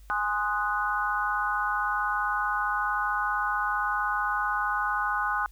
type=chord; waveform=sine; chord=Ab dominant seventh; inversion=none; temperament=equal; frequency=830.6 / 1046.5 / 1244.5 / 1480 Hz; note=Ab5 / C6 / Eb6 / Gb6; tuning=0 / 0 / 0 / 0 cents; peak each=-31 / -32 / -30 / -29 dBFS; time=0.1-5.46 s; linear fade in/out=0 ms; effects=added 50 Hz sine -47 dBFS peak until 5.51 s + white hiss -63 dBFS RMS until 5.51 s